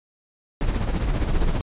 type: noise with tremolo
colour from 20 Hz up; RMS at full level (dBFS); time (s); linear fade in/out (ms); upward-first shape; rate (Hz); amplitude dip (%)
brown; -19; 0.61-1.61; 0; sine; 15; 55
effects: resampled to 8000 Hz